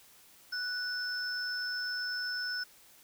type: tone pair together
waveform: sine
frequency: 1480 / 5274 Hz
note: F#6 / E8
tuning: 0 / 0 cents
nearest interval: octave + minor seventh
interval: 2200 cents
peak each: -35 / -36 dBFS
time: 0.52-2.64 s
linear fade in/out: 10 ms
effects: white hiss -59 dBFS RMS until 3.03 s